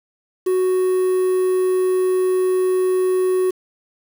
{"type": "tone with quantisation", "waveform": "triangle", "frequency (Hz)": 370, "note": "F#4", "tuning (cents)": 0, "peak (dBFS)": -13, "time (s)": [0.46, 3.51], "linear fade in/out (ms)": 10, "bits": 6, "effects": []}